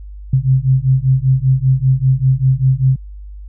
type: beating tone pair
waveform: sine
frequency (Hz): 129.2 / 134.3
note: C3 / C3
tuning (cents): -21 / +46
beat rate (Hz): 5.1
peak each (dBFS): -13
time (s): 0.33-2.96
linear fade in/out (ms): 5
effects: added 50 Hz sine -29 dBFS peak until 3.48 s